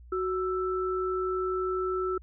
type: tone pair together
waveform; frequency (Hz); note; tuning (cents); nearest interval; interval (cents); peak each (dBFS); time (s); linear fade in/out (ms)
sine; 371.5 / 1324; F#4 / E6; +7 / +7; octave + minor seventh; 2200; -28 / -32; 0.12-2.18; 5
effects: added 60 Hz sine -47 dBFS peak until 2.22 s